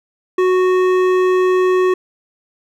sine tone with hard clipping, 368.8 Hz, F#4, 6 cents flat, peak -13 dBFS, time 0.38-1.94 s, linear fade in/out 5 ms, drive 12 dB, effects none

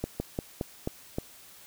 slowing click train, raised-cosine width 2 ms, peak -16 dBFS, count 6, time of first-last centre 0.04-1.185 s, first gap 160 ms, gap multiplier 1.18, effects white hiss -52 dBFS RMS until 1.66 s

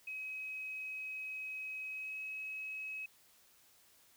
sine tone with pitch glide, 2542 to 2560 Hz, D#7 to D#7, +36 to +49 cents, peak -40 dBFS, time 0.07-3.06 s, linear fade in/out 5 ms, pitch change +13 cents, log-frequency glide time 1.89-2.18 s, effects white hiss -66 dBFS RMS until 4.16 s

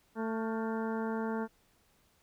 harmonic tone with a mistuned harmonic, 222.7 Hz, A3, 21 cents sharp, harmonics 1 / 2 / 3 / 4 / 5 / 6 / 7 / 8, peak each -34 / -37 / -45 / -41 / -47 / -46 / -49 / -54 dBFS, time 0.15-1.48 s, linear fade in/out 50 ms, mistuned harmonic 6, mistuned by +83 cents, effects pink hiss -69 dBFS RMS until 2.22 s

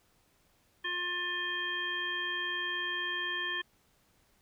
harmonic tone, 354.4 Hz, F4, 25 cents sharp, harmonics 1 / 3 / 5 / 7 / 9, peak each -45 / -42 / -34 / -45 / -37 dBFS, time 0.84-3.62 s, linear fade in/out 10 ms, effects pink hiss -69 dBFS RMS until 4.41 s

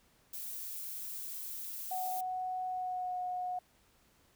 violet noise, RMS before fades -42 dBFS, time 0.33-2.21 s, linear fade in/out 5 ms
sine tone with pitch glide, 740 to 727.3 Hz, F#5 to F#5, 0 to -30 cents, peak -34 dBFS, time 1.91-3.59 s, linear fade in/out 5 ms, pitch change -30 cents, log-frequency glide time 2.66-3.19 s
effects pink hiss -68 dBFS RMS until 4.35 s

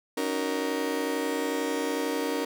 35% pulse chord, D# minor seventh, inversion third, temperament just, 280 / 311.1 / 373.4 / 466.7 Hz, C#4 / D#4 / F#4 / A#4, +18 / 0 / +16 / +2 cents, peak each -30 / -32 / -35 / -29 dBFS, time 0.17-2.45 s, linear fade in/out 5 ms, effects none

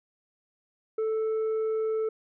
triangle tone with tanh clipping, 439.7 Hz, A4, 1 cent flat, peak -26 dBFS, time 0.98-2.09 s, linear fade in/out 5 ms, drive 8 dB, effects none

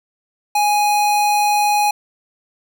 square tone, 830.6 Hz, G#5, in tune, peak -14 dBFS, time 0.55-1.91 s, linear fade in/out 5 ms, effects none

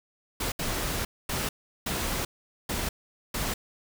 pink noise bursts at uneven times, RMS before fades -30 dBFS, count 6, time 0.4-0.52 / 0.59-1.05 / 1.29-1.49 / 1.86-2.25 / 2.69-2.89 / 3.34-3.54 s, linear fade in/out 5 ms, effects none

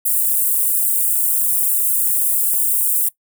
white high-pass noise, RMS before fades -17 dBFS, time 0.05-3.09 s, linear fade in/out 10 ms, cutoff 8400 Hz, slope 48 dB/octave, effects noise-tail reverb RT60 0.1 s tail -19 dB re dry

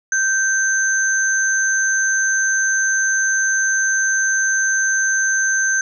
sine tone pair together, 1560 / 6240 Hz, G6 / G8, -9 / -9 cents, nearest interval 2 octaves, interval 2400 cents, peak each -16 / -20 dBFS, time 0.12-5.81 s, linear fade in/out 2 ms, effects none

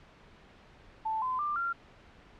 sine tone with pitch steps, 880 / 1022.6 / 1188.3 / 1380.9 Hz, A5 / C6 / D6 / F6, 0 / -40 / +20 / -20 cents, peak -29 dBFS, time 1.05-1.73 s, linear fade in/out 10 ms, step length 170 ms, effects pink hiss -56 dBFS RMS until 2.39 s + low-pass 3000 Hz 12 dB/octave

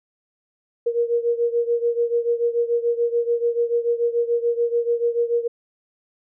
sine beating tone pair, 469.5 / 476.4 Hz, A#4 / A#4, +12 / +38 cents, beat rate 6.9 Hz, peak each -20 / -23 dBFS, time 0.86-5.48 s, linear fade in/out 10 ms, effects none

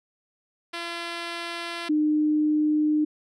5% pulse / sine tone pair in turn, 340.7 / 303.5 Hz, F4 / D#4, -43 / -43 cents, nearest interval major second, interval 200 cents, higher first, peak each -19 dBFS, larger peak neither, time 0.73-1.89 / 1.89-3.05 s, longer neither, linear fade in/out 10 ms, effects low-pass 7000 Hz 12 dB/octave

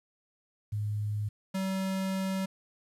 sine / square tone pair in turn, 104.9 / 190.95 Hz, G#2 / G3, +18 / -45 cents, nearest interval minor seventh, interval 1037 cents, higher second, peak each -29 / -30 dBFS, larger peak first, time 0.72-1.29 / 1.54-2.46 s, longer second, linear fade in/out 10 ms, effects resampled to 32000 Hz + 10-bit

